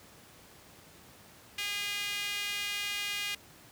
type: tone with high-pass filter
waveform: sawtooth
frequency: 408.2 Hz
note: G#4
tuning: 30 cents flat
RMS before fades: -35 dBFS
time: 1.58-3.35 s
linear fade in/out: 5 ms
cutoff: 2500 Hz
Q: 2.5
effects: pink hiss -55 dBFS RMS until 3.71 s + high-pass 80 Hz 12 dB/octave